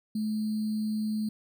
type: tone with sample-and-hold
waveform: sine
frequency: 215.1 Hz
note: A3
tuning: 39 cents flat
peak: -27 dBFS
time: 0.15-1.29 s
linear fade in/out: 5 ms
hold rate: 4410 Hz
effects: none